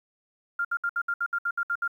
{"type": "tone bursts", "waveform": "sine", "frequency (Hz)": 1396.9, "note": "F6", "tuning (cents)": 0, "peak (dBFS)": -24, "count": 11, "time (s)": [0.59, 1.878], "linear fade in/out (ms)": 5, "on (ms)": 58, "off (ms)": 65, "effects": ["10-bit"]}